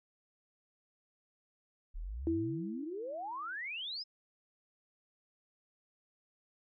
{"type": "exponential sweep", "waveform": "sine", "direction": "up", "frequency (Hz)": [34.65, 5274], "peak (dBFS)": -38, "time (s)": [1.94, 4.04], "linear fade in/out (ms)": 20}
{"type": "tone with exponential decay", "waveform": "sine", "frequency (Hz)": 328.9, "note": "E4", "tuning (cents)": -4, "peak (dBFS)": -28, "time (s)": [2.27, 3.56], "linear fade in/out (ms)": 1, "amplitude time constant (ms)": 280}
{"effects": []}